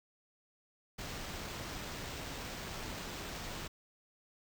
pink noise with sample-and-hold, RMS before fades -43 dBFS, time 0.98-3.68 s, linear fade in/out 10 ms, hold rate 11025 Hz, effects none

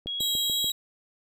click train, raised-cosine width 2 ms, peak -26 dBFS, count 5, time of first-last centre 0.06-0.644 s, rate 6.85 Hz
sine tone with vibrato, 3297 Hz, G#7, 13 cents flat, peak -29 dBFS, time 0.07-0.7 s, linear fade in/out 0 ms, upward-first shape triangle, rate 2.4 Hz, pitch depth 14 cents each way
sawtooth tone, 3841 Hz, B7, 49 cents flat, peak -23 dBFS, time 0.2-0.72 s, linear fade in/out 5 ms
effects none

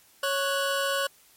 25% pulse tone pair together, 553.5 / 1480 Hz, C#5 / F#6, -3 / 0 cents, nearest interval octave + perfect fourth, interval 1703 cents, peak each -23 / -25 dBFS, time 0.23-1.07 s, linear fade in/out 5 ms, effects white hiss -58 dBFS RMS until 1.36 s + MP3 64 kbps

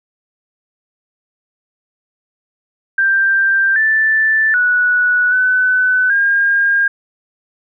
sine tone with pitch steps, 1578 / 1762 / 1472 / 1506 / 1614 Hz, G6 / A6 / F#6 / F#6 / G#6, +11 / +2 / -9 / +30 / -50 cents, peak -10 dBFS, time 2.98-6.88 s, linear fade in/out 5 ms, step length 780 ms, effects none

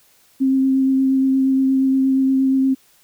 sine tone with vibrato, 266 Hz, C4, 29 cents sharp, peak -13 dBFS, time 0.4-2.75 s, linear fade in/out 20 ms, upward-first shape triangle, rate 8.5 Hz, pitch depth 14 cents each way, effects white hiss -55 dBFS RMS until 3.03 s

